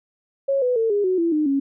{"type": "tone with pitch steps", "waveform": "sine", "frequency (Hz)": [549, 497.7, 451.1, 408.9, 370.7, 336, 304.6, 276.1], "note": ["C#5", "B4", "A4", "G#4", "F#4", "E4", "D#4", "C#4"], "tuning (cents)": [-17, 13, 43, -27, 3, 33, -37, -7], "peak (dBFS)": -17, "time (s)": [0.48, 1.6], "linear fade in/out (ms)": 10, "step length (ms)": 140, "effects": []}